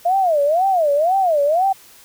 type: tone with vibrato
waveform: sine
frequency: 666 Hz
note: E5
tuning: 18 cents sharp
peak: -13 dBFS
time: 0.05-1.73 s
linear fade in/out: 10 ms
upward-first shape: sine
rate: 2 Hz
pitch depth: 280 cents each way
effects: white hiss -46 dBFS RMS until 2.04 s